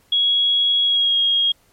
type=tone with pitch glide; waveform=sine; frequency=3327 to 3268 Hz; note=G#7 to G#7; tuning=+2 to -29 cents; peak=-14 dBFS; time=0.12-1.52 s; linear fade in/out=5 ms; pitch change=-31 cents; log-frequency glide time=0.83-1.17 s; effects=pink hiss -58 dBFS RMS until 1.72 s + MP3 64 kbps